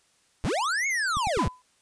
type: linear two-way sweep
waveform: square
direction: up then down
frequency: 40.75 to 2235 to 40.75 Hz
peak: -25 dBFS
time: 0.44-1.48 s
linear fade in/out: 0 ms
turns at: 0.87 s
type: click train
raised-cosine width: 5 ms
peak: -22 dBFS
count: 4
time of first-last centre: 1.17-1.475 s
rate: 9.85 Hz
type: tone with exponential decay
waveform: sine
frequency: 1004 Hz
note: B5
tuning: 28 cents sharp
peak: -20 dBFS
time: 1.39-1.62 s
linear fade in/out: 1 ms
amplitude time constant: 48 ms
effects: white hiss -65 dBFS RMS until 1.81 s + resampled to 22050 Hz